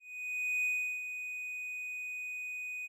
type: tone with ADSR envelope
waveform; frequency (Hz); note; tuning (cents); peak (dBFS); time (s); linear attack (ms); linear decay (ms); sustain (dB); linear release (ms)
triangle; 2489; D#7; 0; -27; 0-2.88; 640; 370; -9; 29
effects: none